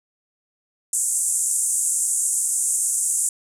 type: band-pass noise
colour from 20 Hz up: white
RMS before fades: -22 dBFS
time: 0.93-3.29 s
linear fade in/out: 2 ms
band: 7300 to 9600 Hz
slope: 48 dB/octave
effects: none